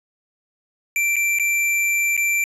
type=tone with dropouts; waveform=square; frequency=2349 Hz; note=D7; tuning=in tune; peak=-18 dBFS; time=0.96-2.44 s; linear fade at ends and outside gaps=1 ms; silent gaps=1.158-1.165 / 1.387-1.397 / 2.167-2.176 s; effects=resampled to 32000 Hz